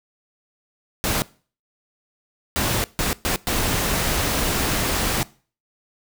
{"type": "noise bursts at uneven times", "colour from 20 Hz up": "pink", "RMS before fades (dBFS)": -22, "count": 5, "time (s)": [[1.04, 1.22], [2.56, 2.84], [2.99, 3.13], [3.25, 3.36], [3.47, 5.23]], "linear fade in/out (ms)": 0, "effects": ["noise-tail reverb RT60 0.4 s tail -21 dB re dry"]}